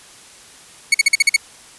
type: tone bursts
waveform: sawtooth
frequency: 2217 Hz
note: C#7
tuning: in tune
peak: -5 dBFS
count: 7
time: 0.92-1.364 s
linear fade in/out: 5 ms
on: 24 ms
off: 46 ms
effects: white hiss -43 dBFS RMS until 1.78 s + resampled to 24000 Hz